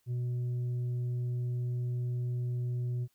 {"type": "tone with tanh clipping", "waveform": "triangle", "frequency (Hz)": 122.7, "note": "B2", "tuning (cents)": -11, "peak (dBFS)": -31, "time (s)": [0.06, 3.08], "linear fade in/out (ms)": 50, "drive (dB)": 8, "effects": ["white hiss -74 dBFS RMS until 3.14 s"]}